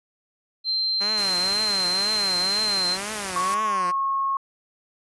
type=tone; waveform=sine; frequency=4130 Hz; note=C8; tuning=23 cents flat; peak=-21 dBFS; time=0.64-2.98 s; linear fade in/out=50 ms
type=tone with vibrato; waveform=5% pulse; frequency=196 Hz; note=G3; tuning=in tune; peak=-19 dBFS; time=1-3.92 s; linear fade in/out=20 ms; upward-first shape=triangle; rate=2 Hz; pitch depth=200 cents each way
type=noise; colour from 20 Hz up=white; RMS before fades=-32 dBFS; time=1.17-3.55 s; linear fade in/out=10 ms
type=tone with pitch glide; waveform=sine; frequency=1108.7 to 1089 Hz; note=C#6 to C#6; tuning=0 to -31 cents; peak=-21 dBFS; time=3.36-4.37 s; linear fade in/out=2 ms; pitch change=-31 cents; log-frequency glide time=3.5-3.71 s
effects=resampled to 24000 Hz